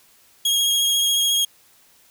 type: tone with vibrato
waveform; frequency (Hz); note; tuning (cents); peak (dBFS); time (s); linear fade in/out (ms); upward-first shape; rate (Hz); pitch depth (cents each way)
sawtooth; 3279; G#7; -23; -14; 0.45-1.45; 5; triangle; 14; 24
effects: white hiss -55 dBFS RMS until 2.1 s